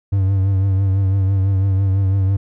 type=tone with vibrato; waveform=triangle; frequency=96.7 Hz; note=G2; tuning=23 cents flat; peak=-11 dBFS; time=0.12-2.37 s; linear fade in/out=10 ms; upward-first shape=triangle; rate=6 Hz; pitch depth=51 cents each way; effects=none